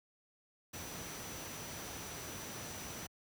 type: tone in noise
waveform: sine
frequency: 5920 Hz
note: F#8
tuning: in tune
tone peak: -51 dBFS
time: 0.73-3.07 s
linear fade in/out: 10 ms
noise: pink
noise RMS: -45 dBFS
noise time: 0.73-3.07 s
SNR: -9 dB
effects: high-pass 80 Hz 12 dB/octave